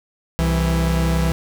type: tone pair together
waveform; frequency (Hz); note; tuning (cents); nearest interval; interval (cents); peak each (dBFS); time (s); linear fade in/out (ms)
45% pulse; 65.23 / 164.81; C2 / E3; -5 / 0; octave + major third; 1605; -19; 0.39-1.32; 0
effects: none